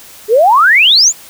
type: exponential sweep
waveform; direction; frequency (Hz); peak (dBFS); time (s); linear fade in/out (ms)
sine; up; 403.2 to 7459; -4; 0.28-1.13; 50
effects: white hiss -36 dBFS RMS until 1.29 s